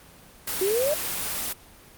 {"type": "noise", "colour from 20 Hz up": "white", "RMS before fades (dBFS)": -29, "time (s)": [0.47, 1.53], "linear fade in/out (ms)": 5}
{"type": "exponential sweep", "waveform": "sine", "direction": "up", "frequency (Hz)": [364, 622.3], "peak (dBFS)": -21, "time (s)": [0.61, 0.94], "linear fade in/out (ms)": 5}
{"effects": ["pink hiss -50 dBFS RMS until 1.97 s", "Opus 24 kbps"]}